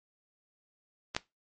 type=clicks; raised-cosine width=0.2 ms; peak=-17 / -11 dBFS; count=2; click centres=1.149 / 1.165 s; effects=noise-tail reverb RT60 0.2 s tail -19 dB re dry + MP3 32 kbps